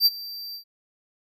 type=tone with ADSR envelope; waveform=square; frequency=4685 Hz; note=D8; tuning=5 cents flat; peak=-13 dBFS; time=0-0.64 s; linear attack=60 ms; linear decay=33 ms; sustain=-21 dB; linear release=92 ms; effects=none